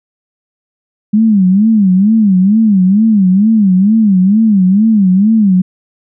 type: tone with vibrato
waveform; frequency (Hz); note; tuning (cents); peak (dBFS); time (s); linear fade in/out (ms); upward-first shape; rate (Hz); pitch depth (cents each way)
sine; 202.7; G#3; -42; -5; 1.13-5.62; 10; sine; 2.2; 180
effects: none